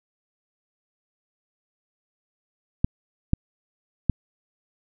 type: clicks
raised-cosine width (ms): 5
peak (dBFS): -6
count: 3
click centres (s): 2.845 / 3.334 / 4.097
effects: none